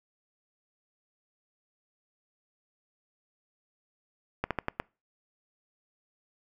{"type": "slowing click train", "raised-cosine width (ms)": 0.5, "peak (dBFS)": -13, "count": 5, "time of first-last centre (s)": [4.44, 4.8], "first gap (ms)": 67, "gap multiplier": 1.2, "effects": ["noise-tail reverb RT60 0.3 s tail -26 dB re dry"]}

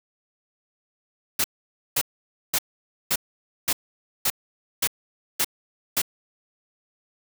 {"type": "noise bursts", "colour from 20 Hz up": "white", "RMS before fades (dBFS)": -22, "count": 9, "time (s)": [1.39, 6.018], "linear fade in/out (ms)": 5, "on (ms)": 52, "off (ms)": 520, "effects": []}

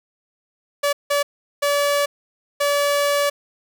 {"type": "tone bursts at uneven times", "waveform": "sawtooth", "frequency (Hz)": 574, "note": "D5", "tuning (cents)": -40, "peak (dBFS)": -13, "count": 4, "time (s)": [[0.83, 0.93], [1.1, 1.23], [1.62, 2.06], [2.6, 3.3]], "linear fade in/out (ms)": 10, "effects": []}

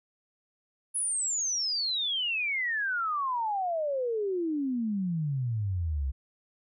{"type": "exponential sweep", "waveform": "sine", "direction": "down", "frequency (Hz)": [10548, 63.9], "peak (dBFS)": -27, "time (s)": [0.94, 6.12], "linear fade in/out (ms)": 20, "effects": []}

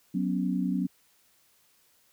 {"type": "chord", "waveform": "sine", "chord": "F# suspended fourth", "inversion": "none", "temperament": "just", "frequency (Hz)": [185, 246.7, 277.5], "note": ["F#3", "B3", "C#4"], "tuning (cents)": [0, -2, 2], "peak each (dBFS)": [-28, -31, -31], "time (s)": [0.14, 0.87], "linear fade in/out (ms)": 10, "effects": ["white hiss -65 dBFS RMS until 2.12 s"]}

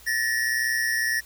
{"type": "tone pair together", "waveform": "square", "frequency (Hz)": [1760, 1881.6], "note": ["A6", "A#6"], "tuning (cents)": [0, 16], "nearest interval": "minor second", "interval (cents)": 116, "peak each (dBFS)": -26, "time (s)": [0.06, 1.21], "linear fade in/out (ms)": 20, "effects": ["added 60 Hz sine -53 dBFS peak until 1.25 s", "white hiss -50 dBFS RMS until 1.25 s"]}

